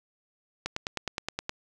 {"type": "click train", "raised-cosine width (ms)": 0.2, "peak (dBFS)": -13, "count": 9, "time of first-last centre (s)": [0.66, 1.494], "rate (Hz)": 9.59, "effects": []}